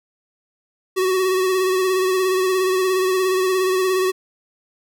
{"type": "tone with vibrato", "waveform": "square", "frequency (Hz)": 373.8, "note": "F#4", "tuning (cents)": 18, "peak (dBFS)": -17, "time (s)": [0.96, 4.12], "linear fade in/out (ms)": 20, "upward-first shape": "sine", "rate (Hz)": 17, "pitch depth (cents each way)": 32, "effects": []}